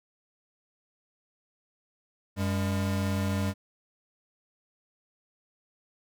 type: tone pair together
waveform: square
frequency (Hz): 94.7 / 200.7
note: F#2 / G3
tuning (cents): +41 / +41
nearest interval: octave + minor second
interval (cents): 1300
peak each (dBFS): -29 / -31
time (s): 2.36-3.54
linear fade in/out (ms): 50
effects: none

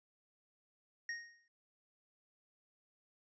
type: tone with exponential decay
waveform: square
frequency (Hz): 1864.7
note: A#6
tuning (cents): 0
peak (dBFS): -37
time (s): 1.09-1.48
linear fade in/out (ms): 2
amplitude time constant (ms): 83
effects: resampled to 16000 Hz

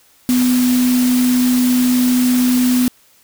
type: tone in noise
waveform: sine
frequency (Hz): 249.6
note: B3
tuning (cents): +19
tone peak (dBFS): -11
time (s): 0.29-2.88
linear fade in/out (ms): 0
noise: white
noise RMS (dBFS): -24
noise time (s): 0.29-2.88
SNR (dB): +10
effects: white hiss -52 dBFS RMS until 3.23 s

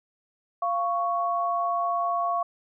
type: tone pair together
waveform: sine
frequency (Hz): 693.8 / 1111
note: F5 / C#6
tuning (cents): -12 / +4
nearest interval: minor sixth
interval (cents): 816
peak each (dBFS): -26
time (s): 0.62-2.43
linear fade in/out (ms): 5
effects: none

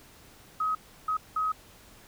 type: tone bursts at uneven times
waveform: sine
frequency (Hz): 1268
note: D#6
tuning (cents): +32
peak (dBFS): -25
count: 3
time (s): 0.6-0.75 / 1.08-1.17 / 1.36-1.52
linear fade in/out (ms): 5
effects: pink hiss -54 dBFS RMS until 2.07 s

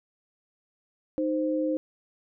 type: tone pair together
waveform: sine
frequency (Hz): 309.8 / 521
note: D#4 / C5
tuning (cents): -7 / -7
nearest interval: major sixth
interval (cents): 900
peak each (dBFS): -26 / -28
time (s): 1.18-1.77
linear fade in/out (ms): 0
effects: none

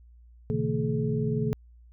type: tone cluster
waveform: sine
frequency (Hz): 120.1 / 139.7 / 160.1 / 226 / 426.1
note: B2 / C#3 / D#3 / A3 / G#4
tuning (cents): -48 / +14 / +50 / +47 / +44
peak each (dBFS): -31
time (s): 0.5-1.53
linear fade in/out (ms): 0
effects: added 59 Hz sine -50 dBFS peak until 1.92 s

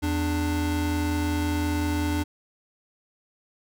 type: tone pair together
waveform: square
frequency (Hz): 83.31 / 295.5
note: E2 / D4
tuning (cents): +19 / +11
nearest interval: octave + minor seventh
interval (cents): 2192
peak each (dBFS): -27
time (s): 0.02-2.24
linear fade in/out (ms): 20
effects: none

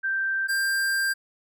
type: tone pair in turn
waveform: sine / square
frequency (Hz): 1568 / 1587.1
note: G6 / G6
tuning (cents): 0 / +21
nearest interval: unison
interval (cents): 21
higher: second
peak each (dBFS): -23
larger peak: neither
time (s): 0.03-0.48 / 0.48-1.14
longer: second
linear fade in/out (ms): 20
effects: none

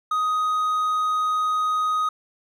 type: tone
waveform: triangle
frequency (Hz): 1251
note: D#6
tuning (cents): +9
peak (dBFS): -18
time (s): 0.11-2.09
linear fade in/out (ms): 5
effects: none

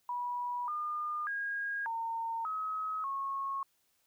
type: tone with pitch steps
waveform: sine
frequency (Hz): 975 / 1212 / 1632 / 913 / 1275 / 1094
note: B5 / D#6 / G#6 / A#5 / D#6 / C#6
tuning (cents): -23 / -46 / -31 / -36 / +42 / -23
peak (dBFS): -33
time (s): 0.09-3.63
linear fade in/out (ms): 2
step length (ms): 590
effects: white hiss -74 dBFS RMS until 4.06 s

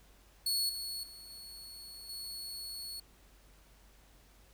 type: tone with level steps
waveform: sawtooth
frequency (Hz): 4384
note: C#8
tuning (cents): -20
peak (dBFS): -27 / -35 / -46 / -44 / -38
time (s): 0.46-3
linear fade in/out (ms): 5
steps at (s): 0.69 / 1.03 / 1.3 / 2.09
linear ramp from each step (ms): 5
effects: added 49 Hz sine -61 dBFS peak until 4.53 s + pink hiss -64 dBFS RMS until 4.53 s

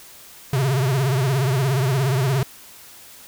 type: tone with vibrato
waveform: square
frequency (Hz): 133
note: C3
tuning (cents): +29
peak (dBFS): -18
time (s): 0.53-2.43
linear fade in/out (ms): 2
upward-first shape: triangle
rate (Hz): 17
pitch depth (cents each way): 160
effects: white hiss -44 dBFS RMS until 3.27 s

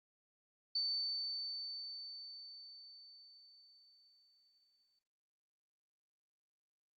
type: tone with exponential decay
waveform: sine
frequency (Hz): 4533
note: C#8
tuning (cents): +38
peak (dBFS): -33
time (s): 0.75-4.99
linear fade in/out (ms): 5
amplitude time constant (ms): 920
effects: noise-tail reverb RT60 0.8 s tail -18 dB re dry + Opus 48 kbps

